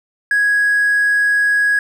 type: tone with hard clipping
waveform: triangle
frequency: 1661.2 Hz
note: G#6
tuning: in tune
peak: -12 dBFS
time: 0.31-1.79 s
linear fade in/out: 2 ms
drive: 4 dB
effects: none